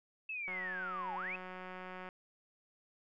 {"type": "linear two-way sweep", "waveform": "sine", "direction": "down then up", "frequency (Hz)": [2652, 784, 2652], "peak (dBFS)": -38, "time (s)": [0.29, 1.36], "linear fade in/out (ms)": 5, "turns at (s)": 1.15}
{"type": "click train", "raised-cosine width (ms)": 0.5, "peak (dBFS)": -32, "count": 297, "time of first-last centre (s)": [0.48, 2.089], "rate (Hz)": 184}
{"effects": []}